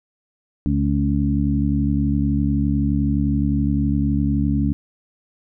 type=harmonic tone with a mistuned harmonic; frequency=71.7 Hz; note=D2; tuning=41 cents flat; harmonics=1 / 2 / 3 / 4; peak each=-22 / -22 / -22 / -22 dBFS; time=0.66-4.73 s; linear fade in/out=0 ms; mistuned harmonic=4; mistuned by=-24 cents; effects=none